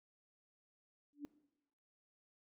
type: tone with exponential growth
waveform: sine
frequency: 290.2 Hz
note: D4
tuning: 21 cents flat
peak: -38 dBFS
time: 1.13-1.25 s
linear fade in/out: 0 ms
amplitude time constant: 25 ms
effects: noise-tail reverb RT60 0.9 s tail -19 dB re dry